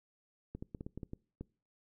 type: clicks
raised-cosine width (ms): 3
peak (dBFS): -29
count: 9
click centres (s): 0.55 / 0.625 / 0.748 / 0.809 / 0.865 / 0.976 / 1.032 / 1.134 / 1.41
effects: noise-tail reverb RT60 0.4 s tail -24 dB re dry